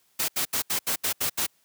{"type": "noise bursts", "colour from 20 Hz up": "white", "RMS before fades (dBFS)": -26, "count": 8, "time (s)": [0.19, 1.467], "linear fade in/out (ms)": 10, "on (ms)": 94, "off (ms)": 75, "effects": ["white hiss -66 dBFS RMS until 1.64 s", "high-pass 80 Hz 12 dB/octave"]}